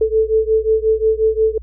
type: beating tone pair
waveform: sine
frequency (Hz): 437.4 / 443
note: A4 / A4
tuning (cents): -10 / +12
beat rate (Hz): 5.6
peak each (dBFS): -15 / -16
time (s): 0.01-1.58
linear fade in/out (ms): 5
effects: added 59 Hz sine -31 dBFS peak until 1.62 s